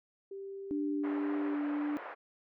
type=tone with pitch glide; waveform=sine; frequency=392 to 395.6 Hz; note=G4 to G4; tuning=0 to +16 cents; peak=-40 dBFS; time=0.31-1.55 s; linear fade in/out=5 ms; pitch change=+16 cents; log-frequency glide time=0.56-1.12 s
type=tone with vibrato; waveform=sine; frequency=293.7 Hz; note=D4; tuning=in tune; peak=-31 dBFS; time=0.71-1.97 s; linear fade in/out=0 ms; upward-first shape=sine; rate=1.9 Hz; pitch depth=8 cents each way
type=band-pass noise; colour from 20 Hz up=pink; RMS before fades=-45 dBFS; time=1.03-2.15 s; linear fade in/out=20 ms; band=480 to 1900 Hz; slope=24 dB/octave
effects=none